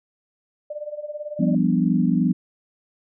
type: tone with tremolo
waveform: sine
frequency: 596 Hz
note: D5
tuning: 25 cents sharp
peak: -26 dBFS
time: 0.7-1.55 s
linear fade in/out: 5 ms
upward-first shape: sine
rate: 18 Hz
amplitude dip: 80%
type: chord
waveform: sine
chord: G dominant seventh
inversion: third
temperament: equal with one note detuned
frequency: 173.11 / 196 / 246.9 / 293.7 Hz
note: F3 / G3 / B3 / D4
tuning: -15 / 0 / 0 / 0 cents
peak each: -21 / -22 / -21 / -26 dBFS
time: 1.39-2.33 s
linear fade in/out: 10 ms
effects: none